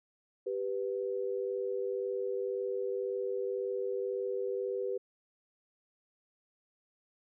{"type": "tone pair together", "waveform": "sine", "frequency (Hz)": [391.8, 493.7], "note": ["G4", "B4"], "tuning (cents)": [-1, -1], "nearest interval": "major third", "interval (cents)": 400, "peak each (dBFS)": [-34, -35], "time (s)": [0.46, 4.98], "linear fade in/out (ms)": 10, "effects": []}